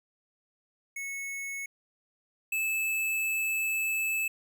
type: tone pair in turn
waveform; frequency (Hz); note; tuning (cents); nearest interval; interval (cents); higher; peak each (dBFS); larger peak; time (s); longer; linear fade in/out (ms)
square; 2200 / 2616; C#7 / E7; -14 / -14; minor third; 300; second; -35 / -28; second; 0.96-1.66 / 2.52-4.28; second; 5
effects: none